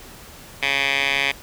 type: tone with band-pass filter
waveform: 10% pulse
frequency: 138.59 Hz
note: C#3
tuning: in tune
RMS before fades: -21 dBFS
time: 0.62-1.32 s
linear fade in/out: 10 ms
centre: 2600 Hz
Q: 4.2
effects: pink hiss -42 dBFS RMS until 1.42 s